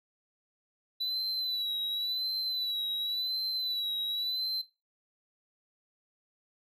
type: tone with vibrato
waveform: triangle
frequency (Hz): 3967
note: B7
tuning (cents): +7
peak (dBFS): -29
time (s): 1-4.62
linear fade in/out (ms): 10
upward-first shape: sine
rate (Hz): 0.92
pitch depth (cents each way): 57
effects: noise-tail reverb RT60 0.3 s tail -20 dB re dry